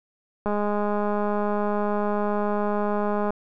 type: click train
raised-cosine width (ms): 1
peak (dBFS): -13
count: 590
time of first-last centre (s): 0.46-3.305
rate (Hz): 207
effects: none